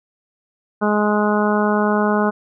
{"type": "harmonic tone", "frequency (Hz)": 209.4, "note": "G#3", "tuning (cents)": 15, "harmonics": [1, 2, 3, 4, 5, 6, 7], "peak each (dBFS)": [-18, -21, -23, -24, -25, -26, -26], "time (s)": [0.81, 2.31], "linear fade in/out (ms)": 20, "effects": []}